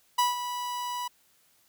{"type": "tone with ADSR envelope", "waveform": "45% pulse", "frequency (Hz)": 982, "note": "B5", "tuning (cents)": -10, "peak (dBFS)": -20, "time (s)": [0.18, 1.08], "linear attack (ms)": 10, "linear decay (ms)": 160, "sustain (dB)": -11, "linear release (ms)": 8, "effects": ["white hiss -65 dBFS RMS until 1.68 s"]}